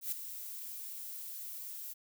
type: noise with ADSR envelope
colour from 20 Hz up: violet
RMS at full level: -34 dBFS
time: 0.01-1.94 s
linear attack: 110 ms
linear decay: 8 ms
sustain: -10 dB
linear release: 18 ms
effects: none